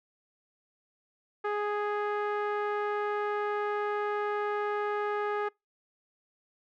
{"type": "tone with low-pass filter", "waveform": "sawtooth", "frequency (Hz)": 415.3, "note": "G#4", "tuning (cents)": 0, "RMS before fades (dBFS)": -31, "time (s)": [1.44, 5.49], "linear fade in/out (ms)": 10, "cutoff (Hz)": 1500, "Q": 1.8, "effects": ["noise-tail reverb RT60 0.2 s tail -26 dB re dry"]}